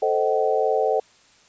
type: chord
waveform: sine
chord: A diminished seventh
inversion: none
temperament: equal with one note detuned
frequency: 440 / 523.3 / 622.3 / 759 Hz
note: A4 / C5 / Eb5 / Gb5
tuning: 0 / 0 / 0 / +44 cents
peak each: -22 / -24 / -25 / -24 dBFS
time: 0.02-1 s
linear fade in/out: 5 ms
effects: white hiss -55 dBFS RMS until 1.48 s + resampled to 16000 Hz